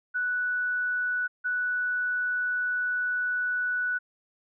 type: tone pair in turn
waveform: sine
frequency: 1480 / 1480 Hz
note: F#6 / F#6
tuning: 0 / 0 cents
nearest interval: unison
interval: 0 cents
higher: neither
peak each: -25 / -25 dBFS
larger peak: neither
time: 0.14-1.28 / 1.44-3.99 s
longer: second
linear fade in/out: 20 ms
effects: none